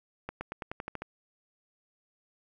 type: accelerating click train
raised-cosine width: 0.5 ms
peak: -21 dBFS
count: 9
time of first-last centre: 0.29-1.02 s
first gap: 120 ms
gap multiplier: 0.92
effects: 10-bit